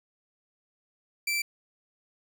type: tone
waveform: sawtooth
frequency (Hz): 2336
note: D7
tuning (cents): -10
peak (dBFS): -23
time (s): 1.27-1.42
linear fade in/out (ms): 5
effects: none